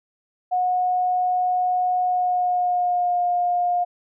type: tone with pitch glide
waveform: sine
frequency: 728 to 709.7 Hz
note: F#5 to F5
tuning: -28 to +28 cents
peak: -18 dBFS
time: 0.51-3.85 s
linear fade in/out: 20 ms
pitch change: -44 cents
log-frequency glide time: 2.03-3.22 s
effects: none